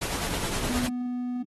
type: noise with tremolo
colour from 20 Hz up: pink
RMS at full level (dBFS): -29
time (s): 0.01-0.88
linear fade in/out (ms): 10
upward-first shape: sine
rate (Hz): 9.6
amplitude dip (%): 40
type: tone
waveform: triangle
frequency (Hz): 246.9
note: B3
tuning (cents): 0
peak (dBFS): -26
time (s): 0.69-1.43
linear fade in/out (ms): 10
effects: AAC 32 kbps